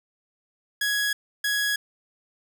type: tone bursts at uneven times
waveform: sawtooth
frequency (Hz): 1668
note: G#6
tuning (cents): +7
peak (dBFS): -19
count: 2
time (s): 0.81-1.13 / 1.44-1.76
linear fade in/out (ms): 5
effects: none